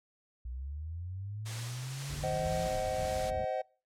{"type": "linear sweep", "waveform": "sine", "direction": "up", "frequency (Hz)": [58.4, 170.5], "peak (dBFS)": -37, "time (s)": [0.45, 2.67], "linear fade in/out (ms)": 5}
{"type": "noise with tremolo", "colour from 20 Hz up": "white", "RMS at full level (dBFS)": -41, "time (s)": [1.45, 3.31], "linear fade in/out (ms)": 20, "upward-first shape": "sine", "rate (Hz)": 1.9, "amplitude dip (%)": 30}
{"type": "low-pass noise", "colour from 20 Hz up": "white", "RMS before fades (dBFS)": -41, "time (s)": [2.09, 3.45], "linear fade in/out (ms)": 10, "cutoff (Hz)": 110, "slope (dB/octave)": 12}
{"type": "chord", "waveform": "triangle", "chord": "C diminished", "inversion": "none", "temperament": "just", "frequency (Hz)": [523.3, 627.9, 753.5], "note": ["C5", "Eb5", "Gb5"], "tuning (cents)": [0, 16, 31], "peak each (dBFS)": -34, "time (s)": [2.23, 3.62], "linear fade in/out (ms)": 10}
{"effects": ["noise-tail reverb RT60 0.4 s tail -26 dB re dry", "low-pass 8000 Hz 12 dB/octave"]}